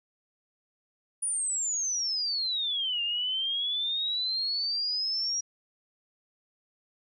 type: exponential two-way sweep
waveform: sine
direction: down then up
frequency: 9750 to 2787 to 5720 Hz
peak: -27 dBFS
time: 1.22-5.41 s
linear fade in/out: 10 ms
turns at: 3.02 s
effects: none